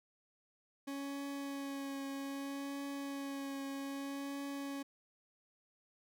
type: tone with vibrato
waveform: 40% pulse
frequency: 277.2 Hz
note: C#4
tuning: in tune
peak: -39 dBFS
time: 0.87-4.83 s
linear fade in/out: 10 ms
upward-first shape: triangle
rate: 0.63 Hz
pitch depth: 19 cents each way
effects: none